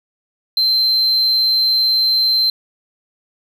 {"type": "tone", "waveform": "triangle", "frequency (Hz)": 4111, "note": "C8", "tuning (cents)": -31, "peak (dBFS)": -11, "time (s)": [0.57, 2.5], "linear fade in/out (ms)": 2, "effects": []}